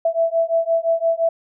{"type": "beating tone pair", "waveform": "sine", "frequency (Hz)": [659.3, 665.1], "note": ["E5", "E5"], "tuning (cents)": [0, 15], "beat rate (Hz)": 5.8, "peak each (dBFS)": -19, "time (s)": [0.05, 1.29], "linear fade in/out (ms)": 5, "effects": []}